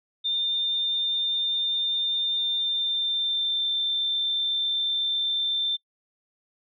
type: tone with pitch glide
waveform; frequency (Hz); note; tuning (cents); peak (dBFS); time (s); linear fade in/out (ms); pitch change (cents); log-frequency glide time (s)
sine; 3605 to 3566; A7 to A7; +41 to +22; -23; 0.24-5.77; 20; -19; 2.31-3.7
effects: noise-tail reverb RT60 0.1 s tail -24 dB re dry